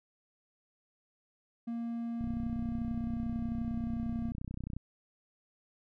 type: tone with pitch glide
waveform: triangle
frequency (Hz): 233.1 to 231.4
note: A#3 to A#3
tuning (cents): 0 to -13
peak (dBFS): -32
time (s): 1.67-4.32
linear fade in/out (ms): 10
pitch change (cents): -13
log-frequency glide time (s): 2.1-3.79
type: click train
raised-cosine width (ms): 5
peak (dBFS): -27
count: 81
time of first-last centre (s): 2.21-4.766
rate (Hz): 31.3
effects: none